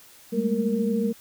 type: tone cluster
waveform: sine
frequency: 199.5 / 214.2 / 228.1 / 464.9 Hz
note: G3 / A3 / A#3 / A#4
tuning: +31 / -46 / -37 / -5 cents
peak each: -27 dBFS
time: 0.32-1.13 s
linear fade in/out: 20 ms
effects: white hiss -51 dBFS RMS until 1.2 s